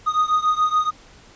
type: beating tone pair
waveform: triangle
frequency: 1239 / 1246 Hz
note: D#6 / D#6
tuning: -8 / +2 cents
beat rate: 7 Hz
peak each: -17 / -19 dBFS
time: 0.06-0.91 s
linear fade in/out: 20 ms
effects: pink hiss -48 dBFS RMS until 1.35 s + resampled to 16000 Hz